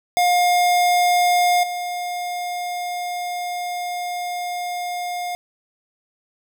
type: tone with level steps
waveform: square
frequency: 711 Hz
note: F5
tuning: 31 cents sharp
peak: -15 / -25 dBFS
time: 0.17-5.35 s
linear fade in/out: 0 ms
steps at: 1.63 s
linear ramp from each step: 5 ms
effects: none